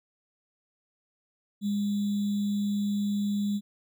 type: tone with sample-and-hold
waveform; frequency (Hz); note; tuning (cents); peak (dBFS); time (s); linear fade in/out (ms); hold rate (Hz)
sine; 204.1; G#3; -30; -25; 1.61-3.61; 50; 3675
effects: none